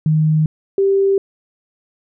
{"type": "tone pair in turn", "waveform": "sine", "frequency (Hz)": [155.56, 392], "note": ["D#3", "G4"], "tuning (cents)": [0, 0], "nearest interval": "octave + major third", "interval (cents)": 1600, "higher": "second", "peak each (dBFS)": -11, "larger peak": "neither", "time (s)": [[0.06, 0.46], [0.78, 1.18]], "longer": "neither", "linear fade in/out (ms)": 2, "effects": []}